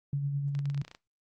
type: tone with tremolo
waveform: sine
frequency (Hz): 141.3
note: C#3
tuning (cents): +34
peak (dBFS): -26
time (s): 0.13-0.82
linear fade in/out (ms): 2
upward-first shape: sine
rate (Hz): 9.5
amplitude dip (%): 35
type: clicks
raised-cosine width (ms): 0.2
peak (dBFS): -29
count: 11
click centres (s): 0.551 / 0.591 / 0.656 / 0.7 / 0.746 / 0.777 / 0.815 / 0.849 / 0.88 / 0.914 / 0.949
effects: noise-tail reverb RT60 0.2 s tail -19 dB re dry + Opus 48 kbps